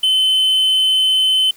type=tone; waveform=triangle; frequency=3055 Hz; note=G7; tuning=45 cents flat; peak=-10 dBFS; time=0.03-1.51 s; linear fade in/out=5 ms; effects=white hiss -47 dBFS RMS until 1.56 s